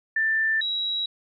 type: tone pair in turn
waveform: sine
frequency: 1776 / 3871 Hz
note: A6 / B7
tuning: +16 / -35 cents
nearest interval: octave + minor second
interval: 1349 cents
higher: second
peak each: -20 / -24 dBFS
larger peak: first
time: 0.16-0.61 / 0.61-1.06 s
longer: neither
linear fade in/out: 5 ms
effects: none